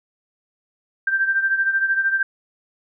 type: beating tone pair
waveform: sine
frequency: 1571 / 1584 Hz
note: G6 / G6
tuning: +3 / +18 cents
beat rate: 13 Hz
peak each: -18 / -24 dBFS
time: 1.07-2.23 s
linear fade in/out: 5 ms
effects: none